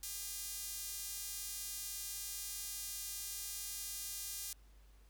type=tone with high-pass filter; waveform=sawtooth; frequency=404.1 Hz; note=G#4; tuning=47 cents flat; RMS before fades=-44 dBFS; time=0.03-4.53 s; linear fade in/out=2 ms; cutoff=6800 Hz; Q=0.8; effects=added 50 Hz sine -59 dBFS peak until 5.09 s + pink hiss -71 dBFS RMS until 5.09 s